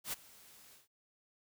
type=noise with ADSR envelope; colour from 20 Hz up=white; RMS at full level=-37 dBFS; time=0.04-0.88 s; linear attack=87 ms; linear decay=19 ms; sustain=-22 dB; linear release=150 ms; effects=none